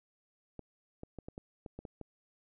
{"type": "clicks", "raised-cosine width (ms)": 2, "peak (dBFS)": -30, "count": 9, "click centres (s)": [0.593, 1.034, 1.187, 1.285, 1.379, 1.662, 1.79, 1.852, 2.013], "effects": []}